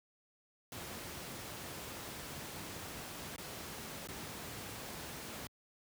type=noise with dropouts; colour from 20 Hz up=pink; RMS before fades=-45 dBFS; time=0.72-5.47 s; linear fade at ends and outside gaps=1 ms; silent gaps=3.362-3.381 / 4.073-4.086 s; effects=high-pass 80 Hz 12 dB/octave